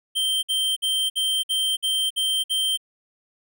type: tone bursts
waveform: square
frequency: 3136 Hz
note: G7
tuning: in tune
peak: -21 dBFS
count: 8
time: 0.15-2.775 s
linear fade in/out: 20 ms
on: 280 ms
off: 55 ms
effects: none